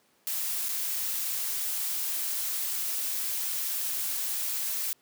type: noise with dropouts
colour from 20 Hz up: blue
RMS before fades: -31 dBFS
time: 0.27-4.93 s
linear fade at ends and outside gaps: 0 ms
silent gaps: 0.685-0.691 s
effects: pink hiss -66 dBFS RMS until 5.01 s + high-pass 200 Hz 12 dB/octave